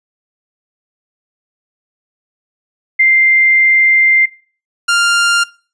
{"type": "tone pair in turn", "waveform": ["sine", "sawtooth"], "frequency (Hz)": [2093, 1396.9], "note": ["C7", "F6"], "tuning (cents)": [0, 0], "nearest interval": "perfect fifth", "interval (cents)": 700, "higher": "first", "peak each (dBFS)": -6, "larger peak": "neither", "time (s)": [[2.99, 4.26], [4.88, 5.44]], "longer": "first", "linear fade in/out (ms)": 10, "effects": ["noise-tail reverb RT60 0.4 s tail -22 dB re dry", "resampled to 22050 Hz"]}